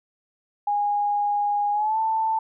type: tone with pitch glide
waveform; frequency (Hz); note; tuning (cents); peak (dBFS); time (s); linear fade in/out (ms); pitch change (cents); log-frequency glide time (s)
sine; 822 to 886.1; G#5 to A5; -18 to +12; -20; 0.67-2.39; 5; +130; 1.72-1.98
effects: none